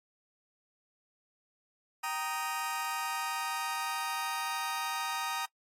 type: chord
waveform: sawtooth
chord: Eb major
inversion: first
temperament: just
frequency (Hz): 777.8 / 933.4 / 1244.5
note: G5 / Bb5 / Eb6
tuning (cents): -14 / +2 / 0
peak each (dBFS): -36 / -32 / -33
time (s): 2.03-5.46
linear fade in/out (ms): 10
effects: noise-tail reverb RT60 0.1 s tail -26 dB re dry + AAC 48 kbps